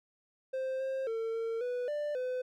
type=tone with pitch steps; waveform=triangle; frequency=524 / 531 / 451.5 / 454.9 / 493 / 591 / 506 Hz; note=C5 / C5 / A4 / A#4 / B4 / D5 / B4; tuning=+2 / +25 / +45 / -42 / -3 / +11 / +42 cents; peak=-30 dBFS; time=0.53-2.42 s; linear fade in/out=10 ms; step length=270 ms; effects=none